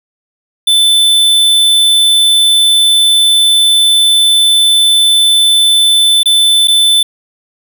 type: tone with dropouts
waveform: square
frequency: 3520 Hz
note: A7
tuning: in tune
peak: -6 dBFS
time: 0.67-7.03 s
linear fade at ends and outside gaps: 5 ms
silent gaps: 6.232-6.257 / 6.674-6.681 s
effects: none